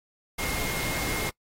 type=tone in noise; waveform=sine; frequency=2137 Hz; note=C7; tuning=36 cents sharp; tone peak=-34 dBFS; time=0.38-1.3 s; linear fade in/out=10 ms; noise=pink; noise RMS=-31 dBFS; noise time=0.38-1.3 s; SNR=-6 dB; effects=noise-tail reverb RT60 0.1 s tail -23 dB re dry + AAC 48 kbps